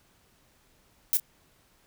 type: noise with echo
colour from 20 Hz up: violet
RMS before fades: -23 dBFS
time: 1.13-1.17 s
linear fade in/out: 0 ms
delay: 28 ms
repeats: 1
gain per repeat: -15 dB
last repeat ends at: 1.198 s
effects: pink hiss -64 dBFS RMS until 1.86 s